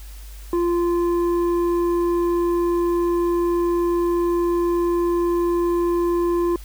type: tone with low-pass filter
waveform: square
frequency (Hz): 345.9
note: F4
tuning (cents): -17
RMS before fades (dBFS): -20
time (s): 0.53-6.56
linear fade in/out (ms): 2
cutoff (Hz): 760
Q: 5.1
effects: added 50 Hz sine -35 dBFS peak until 6.64 s + white hiss -47 dBFS RMS until 6.64 s